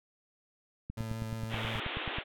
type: click train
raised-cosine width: 5 ms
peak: -26 dBFS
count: 13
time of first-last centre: 0.9-2.185 s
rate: 9.34 Hz
type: tone with vibrato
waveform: 30% pulse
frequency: 111.7 Hz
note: A2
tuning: 27 cents sharp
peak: -34 dBFS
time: 0.97-1.8 s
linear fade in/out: 5 ms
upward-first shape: sine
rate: 5.9 Hz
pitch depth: 11 cents each way
type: band-pass noise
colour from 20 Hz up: white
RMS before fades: -38 dBFS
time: 1.49-2.24 s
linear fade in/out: 50 ms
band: 260 to 3600 Hz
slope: 96 dB/octave
effects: none

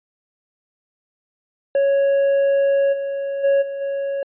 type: tone with level steps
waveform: triangle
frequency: 554.4 Hz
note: C#5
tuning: in tune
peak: -12 / -20 / -11 / -23 / -19 dBFS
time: 1.75-4.23 s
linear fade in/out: 2 ms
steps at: 2.92 / 3.43 / 3.61 / 3.8 s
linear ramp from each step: 20 ms
effects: resampled to 8000 Hz

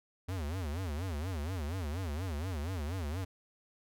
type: tone with vibrato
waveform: square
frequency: 83.1 Hz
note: E2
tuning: 15 cents sharp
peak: -35 dBFS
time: 0.28-3.25 s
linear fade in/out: 10 ms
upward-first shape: sine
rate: 4.2 Hz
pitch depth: 260 cents each way
effects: none

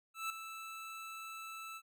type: tone with ADSR envelope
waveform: 25% pulse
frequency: 1318.5 Hz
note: E6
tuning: in tune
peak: -31 dBFS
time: 0.14-1.82 s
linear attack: 160 ms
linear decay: 3 ms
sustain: -10 dB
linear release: 57 ms
effects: none

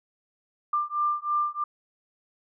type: beating tone pair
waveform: sine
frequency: 1189 / 1192.1 Hz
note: D6 / D6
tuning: +21 / +26 cents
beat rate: 3.1 Hz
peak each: -27 dBFS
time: 0.73-1.64 s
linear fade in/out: 5 ms
effects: none

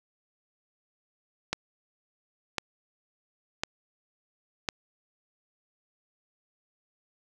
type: click train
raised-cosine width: 0.2 ms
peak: -10 dBFS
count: 4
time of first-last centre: 1.53-4.688 s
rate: 0.95 Hz
effects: none

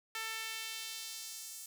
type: tone with high-pass filter sweep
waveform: sawtooth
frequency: 444.9 Hz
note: A4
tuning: 19 cents sharp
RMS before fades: -43 dBFS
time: 0.15-1.66 s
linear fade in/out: 2 ms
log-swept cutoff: 1600 to 7800 Hz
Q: 1.1
effects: none

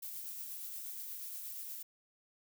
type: noise with tremolo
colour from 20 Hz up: violet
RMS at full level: -43 dBFS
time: 0.02-1.83 s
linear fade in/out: 10 ms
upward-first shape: triangle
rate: 8.4 Hz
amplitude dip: 30%
effects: none

